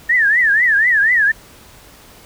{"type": "tone with vibrato", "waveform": "sine", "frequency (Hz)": 1800, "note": "A6", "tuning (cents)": 39, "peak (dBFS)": -10, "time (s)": [0.09, 1.32], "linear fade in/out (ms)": 10, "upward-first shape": "triangle", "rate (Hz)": 4.1, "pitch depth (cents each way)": 220, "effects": ["pink hiss -43 dBFS RMS until 2.25 s"]}